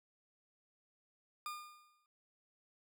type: tone with exponential decay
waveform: 40% pulse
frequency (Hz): 1211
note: D#6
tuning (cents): -47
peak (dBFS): -38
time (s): 1.46-2.06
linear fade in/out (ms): 1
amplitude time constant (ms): 130
effects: none